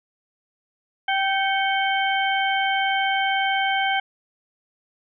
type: harmonic tone with a mistuned harmonic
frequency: 778 Hz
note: G5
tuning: 13 cents flat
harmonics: 1 / 2 / 3 / 4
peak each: -22 / -25 / -27 / -28 dBFS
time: 1.08-4 s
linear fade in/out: 5 ms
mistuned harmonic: 3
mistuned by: -87 cents
effects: none